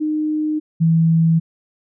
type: tone pair in turn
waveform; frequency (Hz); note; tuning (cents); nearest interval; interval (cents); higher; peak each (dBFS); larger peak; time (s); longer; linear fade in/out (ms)
sine; 306.6 / 163.64; D#4 / E3; -25 / -12; major seventh; 1087; first; -17 / -11; second; 0-0.6 / 0.8-1.4; neither; 20
effects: none